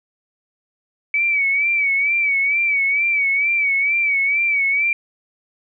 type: tone with vibrato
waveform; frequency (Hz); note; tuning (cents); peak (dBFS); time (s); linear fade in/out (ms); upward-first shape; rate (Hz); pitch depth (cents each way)
sine; 2279; C#7; +47; -15; 1.14-4.93; 2; sine; 2.2; 69
effects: none